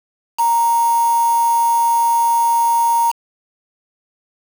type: tone with quantisation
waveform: sine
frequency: 932.3 Hz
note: A#5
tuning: in tune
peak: -12 dBFS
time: 0.38-3.12 s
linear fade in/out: 20 ms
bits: 4
effects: none